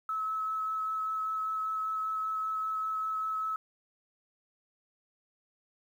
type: tone with vibrato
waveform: sine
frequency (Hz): 1295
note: E6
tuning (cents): -31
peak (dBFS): -30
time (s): 0.09-3.56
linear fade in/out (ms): 2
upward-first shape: triangle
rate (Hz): 5.1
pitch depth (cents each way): 12
effects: 10-bit